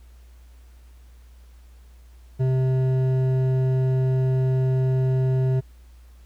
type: tone with hard clipping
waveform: sine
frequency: 130.2 Hz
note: C3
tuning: 8 cents flat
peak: -20 dBFS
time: 2.39-5.61 s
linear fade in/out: 20 ms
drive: 9 dB
effects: added 60 Hz sine -45 dBFS peak until 6.25 s + pink hiss -61 dBFS RMS until 6.25 s

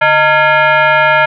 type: tone with frequency modulation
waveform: sine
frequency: 144.8 Hz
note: D3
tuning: 24 cents flat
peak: -6 dBFS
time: 0.01-1.26 s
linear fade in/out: 10 ms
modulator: 765 Hz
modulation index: 2.6
effects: none

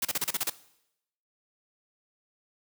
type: noise bursts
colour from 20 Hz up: white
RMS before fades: -28 dBFS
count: 8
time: 0.02-0.499 s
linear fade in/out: 5 ms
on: 31 ms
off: 33 ms
effects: noise-tail reverb RT60 0.8 s tail -18 dB re dry + high-pass 100 Hz 12 dB/octave

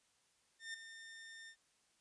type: tone with ADSR envelope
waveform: sawtooth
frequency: 1810 Hz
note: A6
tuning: 48 cents sharp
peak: -38 dBFS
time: 0.59-1.56 s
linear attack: 150 ms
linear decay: 5 ms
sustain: -10 dB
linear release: 78 ms
effects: white hiss -75 dBFS RMS until 2 s + resampled to 22050 Hz

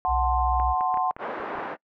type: chord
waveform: sine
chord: F# diminished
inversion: none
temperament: equal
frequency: 740 / 880 / 1046.5 Hz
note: F#5 / A5 / C6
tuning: 0 / 0 / 0 cents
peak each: -24 / -29 / -26 dBFS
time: 0.05-1.11 s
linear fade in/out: 0 ms
type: tone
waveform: sine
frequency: 63.5 Hz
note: B1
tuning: 49 cents sharp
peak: -25 dBFS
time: 0.07-0.75 s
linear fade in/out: 50 ms
type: clicks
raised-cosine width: 0.5 ms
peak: -21 dBFS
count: 8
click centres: 0.599 / 0.809 / 0.942 / 0.973 / 1.165 / 1.401 / 1.555 / 1.585 s
type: band-pass noise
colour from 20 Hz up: white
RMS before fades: -32 dBFS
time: 1.18-1.77 s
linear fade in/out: 50 ms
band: 350 to 1100 Hz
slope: 12 dB/octave
effects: noise-tail reverb RT60 0.1 s tail -25 dB re dry + low-pass 2000 Hz 12 dB/octave

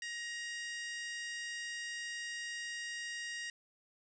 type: harmonic tone with a mistuned harmonic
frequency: 942 Hz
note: A#5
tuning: 18 cents sharp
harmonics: 2 / 3 / 4 / 5 / 6 / 7 / 8 / 9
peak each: -41 / -48 / -53 / -52 / -50 / -59 / -56 / -57 dBFS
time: 0.02-3.5 s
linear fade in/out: 2 ms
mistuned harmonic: 5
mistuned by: +23 cents
effects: none

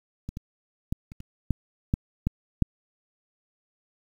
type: clicks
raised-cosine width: 5 ms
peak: -21 / -22 / -14 / -30 / -28 / -11 / -10 / -11 / -7 dBFS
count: 9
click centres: 0.29 / 0.371 / 0.925 / 1.119 / 1.204 / 1.507 / 1.939 / 2.27 / 2.623 s
effects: 8-bit

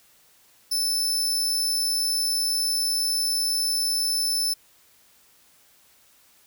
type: tone with amplitude modulation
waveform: sawtooth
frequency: 5274 Hz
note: E8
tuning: in tune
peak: -18 dBFS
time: 0.71-4.54 s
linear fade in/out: 10 ms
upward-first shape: sine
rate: 230 Hz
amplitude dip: 30%
effects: white hiss -58 dBFS RMS until 6.46 s

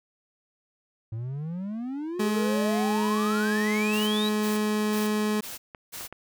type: exponential sweep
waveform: triangle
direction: up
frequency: 107.7 to 3986 Hz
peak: -28 dBFS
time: 1.12-4.29 s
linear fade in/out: 5 ms
type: tone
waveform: 30% pulse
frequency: 212.1 Hz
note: G#3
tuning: 37 cents sharp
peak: -21 dBFS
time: 2.19-5.41 s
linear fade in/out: 10 ms
type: noise bursts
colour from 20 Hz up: white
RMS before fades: -38 dBFS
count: 5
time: 3.92-6.08 s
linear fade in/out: 20 ms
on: 160 ms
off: 340 ms
type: clicks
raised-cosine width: 0.5 ms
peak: -26 dBFS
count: 3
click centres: 5.748 / 6.009 / 6.126 s
effects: none

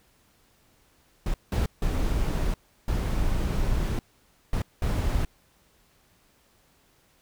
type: noise bursts at uneven times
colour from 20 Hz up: brown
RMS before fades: -25 dBFS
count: 6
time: 1.26-1.34 / 1.52-1.66 / 1.82-2.54 / 2.88-3.99 / 4.53-4.62 / 4.82-5.25 s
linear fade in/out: 2 ms
effects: pink hiss -63 dBFS RMS until 7.21 s

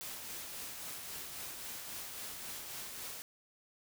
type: noise with tremolo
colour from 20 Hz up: white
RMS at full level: -43 dBFS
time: 0.01-3.22 s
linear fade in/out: 0 ms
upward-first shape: triangle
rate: 3.7 Hz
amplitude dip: 35%
effects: none

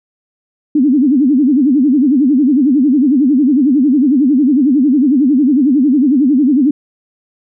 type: tone with vibrato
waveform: sine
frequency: 273.5 Hz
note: C#4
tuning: 23 cents flat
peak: -7 dBFS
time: 0.75-6.71 s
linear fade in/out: 5 ms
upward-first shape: sine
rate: 11 Hz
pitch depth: 210 cents each way
effects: none

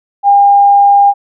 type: tone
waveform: sine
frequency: 805 Hz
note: G5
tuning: 46 cents sharp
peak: -3 dBFS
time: 0.23-1.14 s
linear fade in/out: 50 ms
effects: none

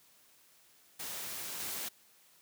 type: noise with level steps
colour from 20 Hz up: white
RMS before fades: -41 / -39 dBFS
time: 0.99-1.89 s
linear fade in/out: 10 ms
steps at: 1.59 s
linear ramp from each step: 10 ms
effects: white hiss -64 dBFS RMS until 2.41 s + high-pass 100 Hz 12 dB/octave

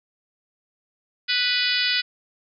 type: harmonic tone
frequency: 493.9 Hz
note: B4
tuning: in tune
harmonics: 3 / 4 / 5 / 6 / 7 / 8 / 9 / 10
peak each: -28 / -28 / -28 / -28 / -28 / -28 / -28 / -28 dBFS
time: 1.28-2.02 s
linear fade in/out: 20 ms
effects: none

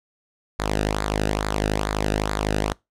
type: tone with flanger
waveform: sawtooth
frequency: 51.91 Hz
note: G#1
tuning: in tune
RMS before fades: -24 dBFS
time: 0.59-2.73 s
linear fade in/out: 0 ms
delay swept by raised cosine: 0.34 to 0.94 ms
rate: 2.3 Hz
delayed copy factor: -0.7
effects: noise-tail reverb RT60 0.2 s tail -24 dB re dry + low-pass 10000 Hz 12 dB/octave

